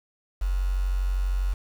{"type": "tone with quantisation", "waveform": "sine", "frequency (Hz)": 46.25, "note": "F#1", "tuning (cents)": 0, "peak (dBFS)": -22, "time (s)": [0.41, 1.54], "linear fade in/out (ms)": 10, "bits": 7, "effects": []}